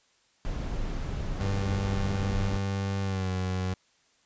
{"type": "noise", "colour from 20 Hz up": "brown", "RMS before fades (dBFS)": -32, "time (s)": [0.45, 2.57], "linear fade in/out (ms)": 0}
{"type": "tone with pitch glide", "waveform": "30% pulse", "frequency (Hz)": [98, 92.82], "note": ["G2", "F#2"], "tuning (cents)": [0, 6], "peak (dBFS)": -25, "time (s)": [1.4, 3.74], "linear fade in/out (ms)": 5, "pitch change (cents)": -94, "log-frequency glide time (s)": [3.01, 3.31]}
{"effects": ["white hiss -66 dBFS RMS until 4.25 s", "resampled to 16000 Hz"]}